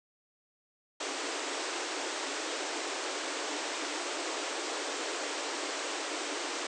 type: band-pass noise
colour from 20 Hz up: pink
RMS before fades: -36 dBFS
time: 1-6.67 s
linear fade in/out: 5 ms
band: 280 to 8400 Hz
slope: 96 dB/octave
effects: none